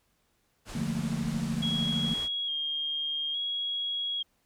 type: low-pass noise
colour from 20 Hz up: pink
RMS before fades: -42 dBFS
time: 0.65-2.29 s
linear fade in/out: 50 ms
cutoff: 10000 Hz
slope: 24 dB/octave
type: chord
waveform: sine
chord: Bb major seventh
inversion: first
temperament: equal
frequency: 146.83 / 174.61 / 220 / 233.1 Hz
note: D3 / F3 / A3 / Bb3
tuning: 0 / 0 / 0 / 0 cents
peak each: -34 dBFS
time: 0.75-2.14 s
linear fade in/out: 5 ms
type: tone with vibrato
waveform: sine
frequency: 3270 Hz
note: G#7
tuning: 28 cents flat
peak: -29 dBFS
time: 1.62-4.23 s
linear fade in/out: 10 ms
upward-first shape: square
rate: 0.58 Hz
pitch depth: 24 cents each way
effects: pink hiss -72 dBFS RMS until 4.45 s